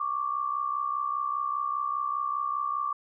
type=tone pair together; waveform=sine; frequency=1109.7 / 1174.7 Hz; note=C#6 / D6; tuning=+2 / 0 cents; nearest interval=minor second; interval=98 cents; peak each=-31 / -29 dBFS; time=0-2.93 s; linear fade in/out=5 ms; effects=none